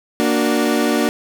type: chord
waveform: 30% pulse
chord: Bb augmented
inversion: none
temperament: equal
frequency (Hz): 233.1 / 293.7 / 370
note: Bb3 / D4 / F#4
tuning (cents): 0 / 0 / 0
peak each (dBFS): -16 / -16 / -19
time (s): 0.2-1.09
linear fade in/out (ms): 0
effects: none